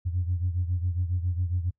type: beating tone pair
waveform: sine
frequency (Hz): 87.5 / 94.8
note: F2 / F#2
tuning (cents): +4 / +43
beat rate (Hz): 7.3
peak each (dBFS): -25 / -30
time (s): 0.05-1.71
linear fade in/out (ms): 20
effects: noise-tail reverb RT60 0.1 s tail -25 dB re dry + tanh soft clip ceiling -18 dBFS